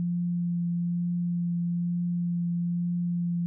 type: tone with vibrato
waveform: sine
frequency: 173.5 Hz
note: F3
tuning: 11 cents flat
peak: -25 dBFS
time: 0-3.46 s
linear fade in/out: 0 ms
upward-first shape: triangle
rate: 1.1 Hz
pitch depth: 12 cents each way
effects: none